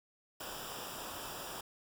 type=noise with comb filter; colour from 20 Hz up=pink; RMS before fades=-44 dBFS; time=0.4-1.61 s; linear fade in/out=5 ms; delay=0.47 ms; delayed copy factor=-0.75; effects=none